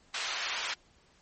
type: band-pass noise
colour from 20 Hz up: white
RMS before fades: -35 dBFS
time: 0.14-0.74 s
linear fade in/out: 5 ms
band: 860 to 4000 Hz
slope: 12 dB/octave
effects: pink hiss -64 dBFS RMS until 1.21 s + MP3 32 kbps